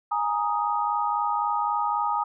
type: chord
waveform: sine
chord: Ab suspended second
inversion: none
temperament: just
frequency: 830.6 / 934.4 / 1245.9 Hz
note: Ab5 / Bb5 / Eb6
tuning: 0 / +4 / +2 cents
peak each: -27 dBFS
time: 0.11-2.24 s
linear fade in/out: 10 ms
effects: none